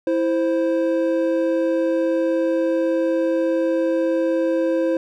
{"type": "tone pair together", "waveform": "triangle", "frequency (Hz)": [329.5, 523], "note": ["E4", "C5"], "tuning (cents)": [-1, -1], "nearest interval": "minor sixth", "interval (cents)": 800, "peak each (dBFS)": -18, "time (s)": [0.07, 4.97], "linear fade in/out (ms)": 2, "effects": []}